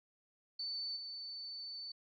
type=tone with level steps; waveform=sine; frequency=4513 Hz; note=C#8; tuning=30 cents sharp; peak=-38 / -43 dBFS; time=0.59-1.92 s; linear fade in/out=5 ms; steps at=0.96 s; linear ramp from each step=10 ms; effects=none